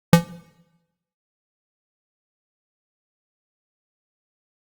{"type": "tone with exponential decay", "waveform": "square", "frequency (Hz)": 169.6, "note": "E3", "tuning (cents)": 50, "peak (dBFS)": -4, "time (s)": [0.13, 0.25], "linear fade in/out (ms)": 2, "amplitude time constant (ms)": 26, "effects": ["noise-tail reverb RT60 1.0 s tail -20 dB re dry", "Opus 48 kbps"]}